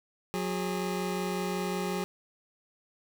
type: tone pair together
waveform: 25% pulse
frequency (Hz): 182.46 / 410.4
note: F#3 / G#4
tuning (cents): -24 / -21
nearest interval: octave + major second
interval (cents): 1403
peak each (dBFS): -28 / -30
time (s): 0.34-2.04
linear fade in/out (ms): 0
effects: 9-bit